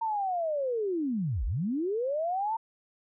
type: linear two-way sweep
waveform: sine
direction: down then up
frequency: 919 to 40.88 to 919 Hz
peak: -27 dBFS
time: 0.01-2.57 s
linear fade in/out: 10 ms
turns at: 1.45 s
effects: none